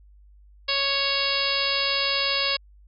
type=harmonic tone; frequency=554.4 Hz; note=C#5; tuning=in tune; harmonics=1 / 2 / 3 / 4 / 5 / 6 / 7 / 8 / 9; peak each=-32 / -32 / -34 / -31 / -29 / -31 / -30 / -28 / -30 dBFS; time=0.68-2.57 s; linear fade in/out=10 ms; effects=added 50 Hz sine -49 dBFS peak until 2.87 s